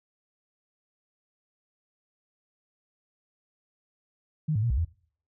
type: tone with pitch steps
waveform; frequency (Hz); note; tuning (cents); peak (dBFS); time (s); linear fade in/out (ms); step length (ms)
sine; 154.3 / 106.2 / 117.9 / 61.6 / 82.8; D#3 / G#2 / A#2 / B1 / E2; -14 / +39 / +20 / -4 / +8; -23; 4.48-4.85; 10; 74
effects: noise-tail reverb RT60 0.5 s tail -21 dB re dry